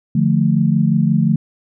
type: chord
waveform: sine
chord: D minor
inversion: none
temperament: equal with one note detuned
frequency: 148.71 / 174.61 / 220 Hz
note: D3 / F3 / A3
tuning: +22 / 0 / 0 cents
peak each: -16 dBFS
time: 0.15-1.36 s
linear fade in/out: 5 ms
effects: none